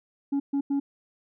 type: tone bursts at uneven times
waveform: sine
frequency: 279.8 Hz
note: C#4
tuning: 16 cents sharp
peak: -20 dBFS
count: 3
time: 0.32-0.4 / 0.53-0.61 / 0.7-0.8 s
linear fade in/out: 10 ms
effects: tanh soft clip ceiling -22 dBFS